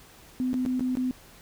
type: tone with dropouts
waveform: sine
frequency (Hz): 254.2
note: C4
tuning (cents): -50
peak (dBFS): -24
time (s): 0.4-1.11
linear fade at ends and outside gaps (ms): 0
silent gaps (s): 0.532-0.541 / 0.652-0.661 / 0.795-0.807 / 0.953-0.971
effects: pink hiss -52 dBFS RMS until 1.41 s